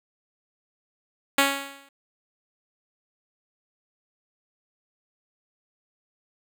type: tone with exponential decay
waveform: 5% pulse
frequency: 277.2 Hz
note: C#4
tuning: in tune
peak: -4 dBFS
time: 1.38-1.89 s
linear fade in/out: 5 ms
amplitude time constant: 110 ms
effects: none